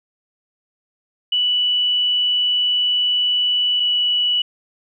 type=tone pair in turn; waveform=sine; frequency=2960 / 2948 Hz; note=F#7 / F#7; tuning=0 / -7 cents; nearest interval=unison; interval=7 cents; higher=first; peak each=-15 / -15 dBFS; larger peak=neither; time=1.32-3.8 / 3.8-4.42 s; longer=first; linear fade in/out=5 ms; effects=none